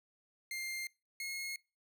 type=tone pair in turn; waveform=sawtooth; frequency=2108 / 2162 Hz; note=C7 / C#7; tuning=+12 / -44 cents; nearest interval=unison; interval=44 cents; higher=second; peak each=-35 / -35 dBFS; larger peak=neither; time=0.51-0.87 / 1.2-1.56 s; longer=neither; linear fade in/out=2 ms; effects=noise-tail reverb RT60 0.3 s tail -25 dB re dry